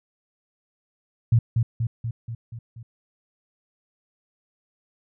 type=tone with echo; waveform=sine; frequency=115.5 Hz; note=A#2; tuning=16 cents flat; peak=-13 dBFS; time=1.32-1.39 s; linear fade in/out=5 ms; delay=240 ms; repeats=6; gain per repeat=-4 dB; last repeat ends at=2.83 s; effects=none